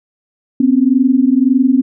sine tone pair together, 249.8 / 271.6 Hz, B3 / C#4, +20 / -35 cents, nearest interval minor second, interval 145 cents, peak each -11 dBFS, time 0.6-1.82 s, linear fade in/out 5 ms, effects none

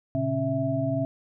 sine tone cluster, 117.4 / 139.2 / 273 / 656 Hz, A#2 / C#3 / C#4 / E5, +13 / +8 / -26 / -9 cents, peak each -31 / -30 / -28 / -28 dBFS, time 0.15-1.05 s, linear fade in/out 0 ms, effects none

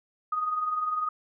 sine tone with tremolo, 1244.5 Hz, D#6, in tune, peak -23 dBFS, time 0.32-1.09 s, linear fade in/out 5 ms, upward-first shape triangle, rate 20 Hz, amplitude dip 60%, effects none

